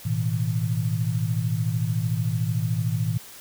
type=chord; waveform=sine; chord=A suspended second; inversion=none; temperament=equal with one note detuned; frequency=110 / 123.47 / 160.68 Hz; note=A2 / B2 / E3; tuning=0 / 0 / -44 cents; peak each=-25 / -27 / -27 dBFS; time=0.05-3.18 s; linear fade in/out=10 ms; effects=white hiss -44 dBFS RMS until 3.4 s